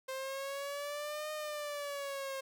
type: exponential two-way sweep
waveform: sawtooth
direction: up then down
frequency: 523.3 to 614 to 534 Hz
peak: -34 dBFS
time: 0.08-2.41 s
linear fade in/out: 10 ms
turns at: 1.32 s
effects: none